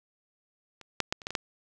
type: clicks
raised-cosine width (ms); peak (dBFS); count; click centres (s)
0.2; -29 / -8 / -10 / -28 / -15 / -19 / -10; 7; 0.813 / 1.003 / 1.125 / 1.218 / 1.269 / 1.306 / 1.352
effects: none